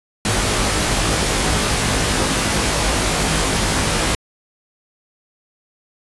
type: noise with comb filter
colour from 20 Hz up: pink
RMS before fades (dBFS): -18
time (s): 0.25-4.15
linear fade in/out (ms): 2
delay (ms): 19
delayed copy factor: +0.95
effects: resampled to 24000 Hz